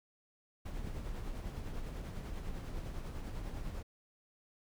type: noise with tremolo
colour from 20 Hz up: brown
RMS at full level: -39 dBFS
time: 0.65-3.83 s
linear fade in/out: 10 ms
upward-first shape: triangle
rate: 10 Hz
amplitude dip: 45%
effects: none